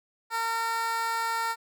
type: tone with high-pass filter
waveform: 15% pulse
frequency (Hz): 456.5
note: A#4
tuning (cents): -36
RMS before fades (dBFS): -29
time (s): 0.3-1.56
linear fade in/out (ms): 50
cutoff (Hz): 1000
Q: 1.9
effects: none